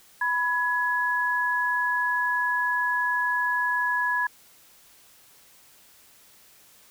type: tone pair together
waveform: sine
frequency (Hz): 987.8 / 1681.5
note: B5 / G#6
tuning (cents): 0 / +21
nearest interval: major sixth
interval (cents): 921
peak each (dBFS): -26 / -24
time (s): 0.21-4.27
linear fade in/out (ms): 5
effects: white hiss -55 dBFS RMS until 6.9 s